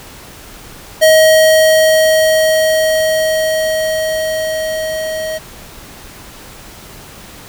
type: tone with level ramp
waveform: square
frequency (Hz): 632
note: D#5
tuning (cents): +27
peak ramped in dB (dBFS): -5 to -19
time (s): 1.01-5.39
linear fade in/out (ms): 20
effects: pink hiss -35 dBFS RMS until 7.48 s